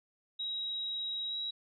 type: tone with pitch glide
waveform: sine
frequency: 3831 to 3862 Hz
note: A#7 to B7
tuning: +47 to -39 cents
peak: -34 dBFS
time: 0.39-1.51 s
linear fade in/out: 10 ms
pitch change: +14 cents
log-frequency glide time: 1.28-1.34 s
effects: none